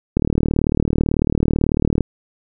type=click train; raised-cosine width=3 ms; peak=-3 dBFS; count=71; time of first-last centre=0.17-2.007 s; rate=38.1 Hz; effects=none